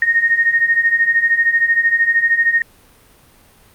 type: beating tone pair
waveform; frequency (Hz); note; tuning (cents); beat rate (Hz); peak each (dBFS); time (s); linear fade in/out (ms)
sine; 1844 / 1857; A#6 / A#6; -19 / -7; 13; -17 / -13; 0.02-2.62; 2
effects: pink hiss -49 dBFS RMS until 3.74 s + Opus 48 kbps